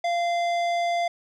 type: tone with tanh clipping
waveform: sine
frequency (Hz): 691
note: F5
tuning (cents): -19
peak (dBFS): -24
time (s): 0.04-1.08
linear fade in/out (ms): 5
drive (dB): 15
effects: none